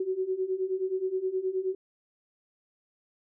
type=beating tone pair; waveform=sine; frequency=370 / 379.5 Hz; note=F#4 / F#4; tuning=0 / +44 cents; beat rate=9.5 Hz; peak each=-32 / -29 dBFS; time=0-1.75 s; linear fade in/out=5 ms; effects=none